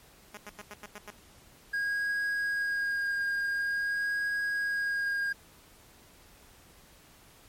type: tone bursts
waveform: 5% pulse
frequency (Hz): 207.7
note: G#3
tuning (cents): 0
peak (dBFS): -30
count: 7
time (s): 0.34-1.106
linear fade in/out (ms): 5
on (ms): 34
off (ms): 88
type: tone with vibrato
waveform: triangle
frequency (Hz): 1632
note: G#6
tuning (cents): -31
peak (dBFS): -26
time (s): 1.73-5.33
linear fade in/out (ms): 10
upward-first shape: sine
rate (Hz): 0.47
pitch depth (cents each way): 15
effects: pink hiss -57 dBFS RMS until 7.48 s + MP3 64 kbps